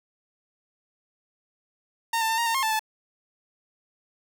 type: tone with pitch steps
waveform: sawtooth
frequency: 917 / 891 / 901 / 935 / 912 / 1070 / 881 / 871 Hz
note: A#5 / A5 / A5 / A#5 / A#5 / C6 / A5 / A5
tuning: -29 / +22 / +41 / +5 / -38 / +38 / +2 / -18 cents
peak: -19 dBFS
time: 2.13-2.794 s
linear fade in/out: 5 ms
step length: 83 ms
effects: none